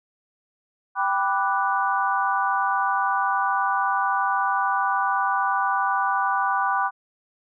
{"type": "chord", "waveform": "sine", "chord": "G major seventh", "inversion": "none", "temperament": "equal", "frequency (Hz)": [784, 987.8, 1174.7, 1480], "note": ["G5", "B5", "D6", "F#6"], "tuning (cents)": [0, 0, 0, 0], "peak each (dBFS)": [-25, -25, -25, -27], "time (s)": [0.95, 6.91], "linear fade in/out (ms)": 50, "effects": []}